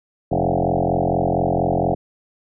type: tone with frequency modulation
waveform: sine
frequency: 424 Hz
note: G#4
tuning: 36 cents sharp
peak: -16 dBFS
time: 0.31-1.95 s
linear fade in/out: 10 ms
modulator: 44.3 Hz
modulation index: 7.7
effects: none